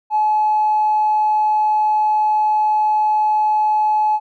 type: tone with tanh clipping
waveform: triangle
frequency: 854 Hz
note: G#5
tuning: 48 cents sharp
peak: -13 dBFS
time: 0.1-4.2 s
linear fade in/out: 50 ms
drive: 4 dB
effects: none